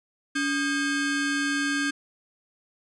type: ring-modulated tone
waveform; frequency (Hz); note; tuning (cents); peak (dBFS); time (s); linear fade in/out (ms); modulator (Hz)
40% pulse; 945; A#5; +23; -20; 0.35-1.91; 10; 660
effects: resampled to 22050 Hz